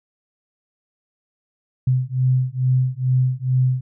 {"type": "beating tone pair", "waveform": "sine", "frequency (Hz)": [127.3, 129.6], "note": ["C3", "C3"], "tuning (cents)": [-47, -16], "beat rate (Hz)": 2.3, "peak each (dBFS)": [-19, -19], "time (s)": [1.87, 3.81], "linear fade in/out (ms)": 5, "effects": []}